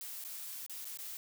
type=noise with dropouts; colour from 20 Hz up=blue; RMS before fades=-44 dBFS; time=0.01-1.17 s; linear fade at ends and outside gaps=1 ms; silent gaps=0.24-0.248 / 0.664-0.696 / 0.846-0.852 / 0.973-0.988 s; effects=none